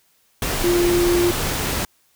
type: tone in noise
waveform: sine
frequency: 349.1 Hz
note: F4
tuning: 1 cent flat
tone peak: -15 dBFS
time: 0.64-1.31 s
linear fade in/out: 2 ms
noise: pink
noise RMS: -23 dBFS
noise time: 0.42-1.85 s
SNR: +5 dB
effects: white hiss -61 dBFS RMS until 2.15 s